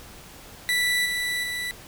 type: tone with level steps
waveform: 30% pulse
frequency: 1971 Hz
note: B6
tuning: 4 cents flat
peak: -18 / -22 / -25 dBFS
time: 0.69-1.71 s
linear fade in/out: 0 ms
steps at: 1.05 / 1.43 s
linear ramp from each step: 10 ms
effects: pink hiss -45 dBFS RMS until 1.87 s